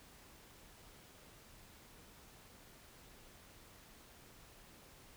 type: silence
effects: pink hiss -60 dBFS RMS until 5.16 s